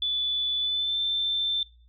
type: tone with pitch glide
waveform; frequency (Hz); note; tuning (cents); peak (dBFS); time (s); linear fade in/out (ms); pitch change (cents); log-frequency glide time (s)
sine; 3472 to 3553; A7 to A7; -24 to +16; -24; 0.02-1.63; 2; +40; 0.59-0.98
effects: noise-tail reverb RT60 0.4 s tail -21 dB re dry + added 59 Hz sine -53 dBFS peak until 1.88 s